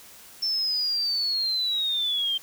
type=linear sweep; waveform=sine; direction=down; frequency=5360 to 3136 Hz; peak=-23 dBFS; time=0.42-2.38 s; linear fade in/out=10 ms; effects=white hiss -48 dBFS RMS until 2.42 s